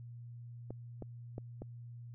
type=clicks; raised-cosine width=2 ms; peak=-29 dBFS; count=4; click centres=0.706 / 1.023 / 1.381 / 1.62 s; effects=added 119 Hz sine -46 dBFS peak until 2.14 s